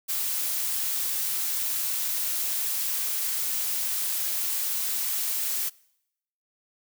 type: noise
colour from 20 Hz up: blue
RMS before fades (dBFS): -28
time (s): 0.08-5.7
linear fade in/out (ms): 20
effects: noise-tail reverb RT60 0.8 s tail -24 dB re dry